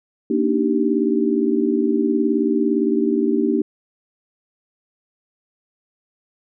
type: chord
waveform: sine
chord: Eb major seventh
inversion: second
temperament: just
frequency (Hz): 233.3 / 291.7 / 311.1 / 388.9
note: Bb3 / D4 / Eb4 / G4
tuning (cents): +2 / -12 / 0 / -14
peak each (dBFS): -21 / -21 / -22 / -21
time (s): 0.3-3.62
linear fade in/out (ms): 5
effects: none